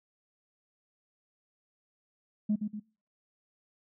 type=tone with echo; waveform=sine; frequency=210.9 Hz; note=G#3; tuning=27 cents sharp; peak=-23 dBFS; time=2.49-2.56 s; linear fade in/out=10 ms; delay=120 ms; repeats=2; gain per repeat=-6 dB; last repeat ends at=2.8 s; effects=noise-tail reverb RT60 0.4 s tail -24 dB re dry + tanh soft clip ceiling -21 dBFS